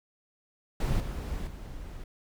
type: noise with level steps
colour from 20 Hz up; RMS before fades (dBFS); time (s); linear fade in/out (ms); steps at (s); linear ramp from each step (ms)
brown; -27 / -34 / -41; 0.8-2.04; 5; 1 / 1.47; 2
effects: none